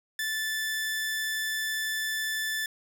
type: tone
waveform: sawtooth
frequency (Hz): 1754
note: A6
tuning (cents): -6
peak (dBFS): -25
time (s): 0.19-2.66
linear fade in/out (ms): 2
effects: 9-bit